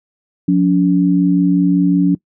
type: tone pair together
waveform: sine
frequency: 179.11 / 284.5 Hz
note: F3 / C#4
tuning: +44 / +45 cents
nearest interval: minor sixth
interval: 801 cents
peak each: -12 dBFS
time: 0.48-2.15 s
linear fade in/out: 5 ms
effects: noise-tail reverb RT60 0.1 s tail -22 dB re dry